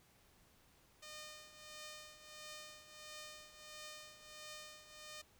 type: tone with tremolo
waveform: 5% pulse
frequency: 610 Hz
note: D#5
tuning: 34 cents flat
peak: -37 dBFS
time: 1.02-5.22 s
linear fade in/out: 10 ms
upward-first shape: triangle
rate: 1.5 Hz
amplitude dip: 75%
effects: pink hiss -69 dBFS RMS until 5.39 s